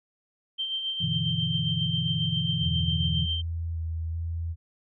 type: tone with tremolo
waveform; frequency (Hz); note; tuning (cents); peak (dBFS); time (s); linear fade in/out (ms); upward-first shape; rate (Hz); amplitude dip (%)
sine; 3136; G7; 0; -26; 0.58-3.42; 20; sine; 7.4; 45
type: chord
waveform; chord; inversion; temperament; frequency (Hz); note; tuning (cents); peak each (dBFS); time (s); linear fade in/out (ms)
sine; E minor seventh; first; equal; 98 / 123.47 / 146.83 / 164.81; G2 / B2 / D3 / E3; 0 / 0 / 0 / 0; -35 / -32 / -32 / -29; 1-3.27; 20
type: tone with vibrato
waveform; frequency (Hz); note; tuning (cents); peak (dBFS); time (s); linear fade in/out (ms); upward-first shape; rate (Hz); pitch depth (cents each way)
sine; 82.41; E2; 0; -28; 2.6-4.56; 50; square; 1.3; 17
effects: none